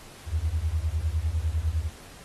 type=beating tone pair; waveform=sine; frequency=74.5 / 84.4 Hz; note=D2 / E2; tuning=+25 / +41 cents; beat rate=9.9 Hz; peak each=-27 dBFS; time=0.26-1.9 s; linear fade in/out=50 ms; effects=pink hiss -48 dBFS RMS until 2.24 s + AAC 32 kbps